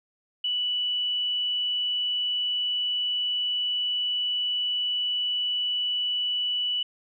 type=tone; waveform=sine; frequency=2960 Hz; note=F#7; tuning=in tune; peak=-24 dBFS; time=0.44-6.83 s; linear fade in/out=5 ms; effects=none